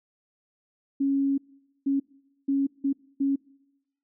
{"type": "tone bursts at uneven times", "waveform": "sine", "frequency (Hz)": 275.7, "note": "C#4", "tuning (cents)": -9, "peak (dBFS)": -21, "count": 5, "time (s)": [[1, 1.38], [1.86, 2], [2.48, 2.67], [2.84, 2.93], [3.2, 3.36]], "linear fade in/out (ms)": 10, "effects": ["noise-tail reverb RT60 1.0 s tail -25 dB re dry"]}